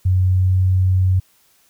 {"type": "tone with pitch glide", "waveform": "sine", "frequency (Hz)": [92.5, 93.09], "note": ["F#2", "F#2"], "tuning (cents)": [0, 11], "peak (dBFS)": -12, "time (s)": [0.05, 1.2], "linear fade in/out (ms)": 10, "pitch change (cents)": 11, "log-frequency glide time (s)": [0.26, 0.55], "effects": ["white hiss -57 dBFS RMS until 1.69 s"]}